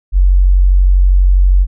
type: tone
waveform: sine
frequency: 46.19 Hz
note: F#1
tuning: 2 cents flat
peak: -5 dBFS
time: 0.12-1.67 s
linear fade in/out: 50 ms
effects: none